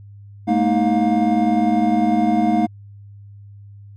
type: tone cluster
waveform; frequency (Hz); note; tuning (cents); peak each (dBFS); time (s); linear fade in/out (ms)
triangle; 212.8 / 232.6 / 312.5 / 709; G#3 / A#3 / D#4 / F5; +42 / -4 / +8 / +26; -18; 0.47-2.67; 20
effects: added 101 Hz sine -38 dBFS peak until 3.96 s